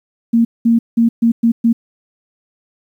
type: tone bursts at uneven times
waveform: sine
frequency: 231.3 Hz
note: A#3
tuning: 13 cents flat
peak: -8 dBFS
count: 6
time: 0.33-0.45 / 0.65-0.79 / 0.97-1.09 / 1.22-1.32 / 1.43-1.52 / 1.64-1.73 s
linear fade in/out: 10 ms
effects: 8-bit